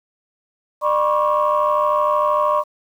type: tone cluster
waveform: sine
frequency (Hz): 600 / 976 / 1083 / 1156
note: D5 / B5 / C#6 / D6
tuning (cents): +37 / -21 / -41 / -28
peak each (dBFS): -18 / -22 / -18 / -23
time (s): 0.81-2.64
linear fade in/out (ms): 50
effects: tanh soft clip ceiling -7 dBFS + 8-bit